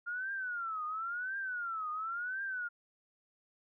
sine tone with vibrato, 1400 Hz, F6, 4 cents sharp, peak -35 dBFS, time 0.06-2.69 s, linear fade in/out 20 ms, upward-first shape triangle, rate 0.95 Hz, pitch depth 240 cents each way, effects none

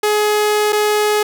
sawtooth tone with dropouts, 421 Hz, G#4, 24 cents sharp, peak -9 dBFS, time 0.03-1.23 s, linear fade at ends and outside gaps 5 ms, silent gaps 0.724-0.728 s, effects none

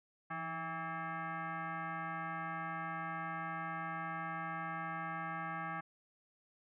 sine tone with frequency modulation, 166.9 Hz, E3, 22 cents sharp, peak -38 dBFS, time 0.3-5.81 s, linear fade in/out 10 ms, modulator 487 Hz, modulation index 3.4, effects none

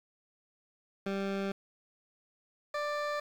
20% pulse tone pair in turn, 196.2 / 589.8 Hz, G3 / D5, +2 / +7 cents, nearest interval octave + perfect fifth, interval 1905 cents, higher second, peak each -27 dBFS, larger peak neither, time 1.06-1.52 / 2.74-3.2 s, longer neither, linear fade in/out 5 ms, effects low-pass 4000 Hz 12 dB/octave + 9-bit

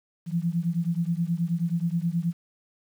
sine beating tone pair, 165.6 / 175 Hz, E3 / F3, +8 / +4 cents, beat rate 9.4 Hz, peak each -26 / -27 dBFS, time 0.26-2.34 s, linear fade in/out 50 ms, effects 9-bit

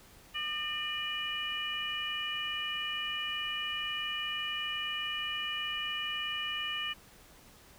harmonic tone with a mistuned harmonic, 604 Hz, D5, 48 cents sharp, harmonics 2 / 3 / 4 / 5, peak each -42 / -40 / -40 / -35 dBFS, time 0.34-6.94 s, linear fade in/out 20 ms, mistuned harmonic 5, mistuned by -47 cents, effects pink hiss -57 dBFS RMS until 7.78 s

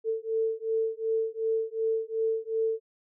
sine beating tone pair, 445 / 447.7 Hz, A4 / A4, +20 / +30 cents, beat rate 2.7 Hz, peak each -29 / -29 dBFS, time 0.04-2.8 s, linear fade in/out 50 ms, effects none

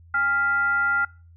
sine tone with frequency modulation, 1396.9 Hz, F6, in tune, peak -19 dBFS, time 0.14-1.05 s, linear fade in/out 5 ms, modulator 583 Hz, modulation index 0.43, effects noise-tail reverb RT60 0.4 s tail -25 dB re dry + added 84 Hz sine -47 dBFS peak until 1.36 s

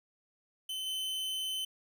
45% pulse tone with level steps, 3052 Hz, G7, 47 cents flat, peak -35 / -33 dBFS, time 0.69-1.65 s, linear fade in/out 5 ms, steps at 0.86 s, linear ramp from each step 10 ms, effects none

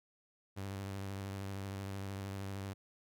sawtooth tone with vibrato, 97.9 Hz, G2, 2 cents flat, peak -36 dBFS, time 0.56-2.74 s, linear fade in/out 20 ms, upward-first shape triangle, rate 13 Hz, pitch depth 36 cents each way, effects none

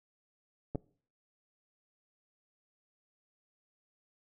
clicks, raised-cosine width 2 ms, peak -24 / -21 dBFS, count 2, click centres 0.749 / 0.756 s, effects noise-tail reverb RT60 0.5 s tail -23 dB re dry

